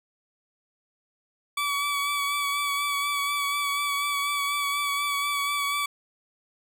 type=tone with vibrato; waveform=20% pulse; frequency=1143 Hz; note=D6; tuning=47 cents flat; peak=-20 dBFS; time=1.57-5.86 s; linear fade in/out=5 ms; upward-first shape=sine; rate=4.1 Hz; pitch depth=22 cents each way; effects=none